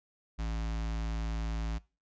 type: tone with notch filter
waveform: square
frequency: 55 Hz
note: A1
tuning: in tune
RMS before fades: -34 dBFS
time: 0.38-1.79 s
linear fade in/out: 20 ms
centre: 450 Hz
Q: 1.8
effects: noise-tail reverb RT60 0.3 s tail -21 dB re dry + resampled to 16000 Hz